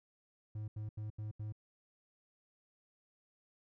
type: tone bursts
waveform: triangle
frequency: 106.9 Hz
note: A2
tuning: 49 cents flat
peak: -37 dBFS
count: 5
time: 0.55-1.524 s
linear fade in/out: 5 ms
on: 130 ms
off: 81 ms
effects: none